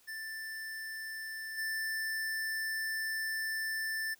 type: tone with level steps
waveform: square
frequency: 1769 Hz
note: A6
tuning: 9 cents sharp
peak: -40 / -34 dBFS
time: 0.07-4.15 s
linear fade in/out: 20 ms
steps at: 1.57 s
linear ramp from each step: 20 ms
effects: white hiss -65 dBFS RMS until 4.19 s